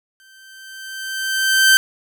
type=tone with exponential growth; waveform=sawtooth; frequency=1554 Hz; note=G6; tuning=16 cents flat; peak=-4 dBFS; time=0.2-1.77 s; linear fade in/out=0 ms; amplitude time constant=340 ms; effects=none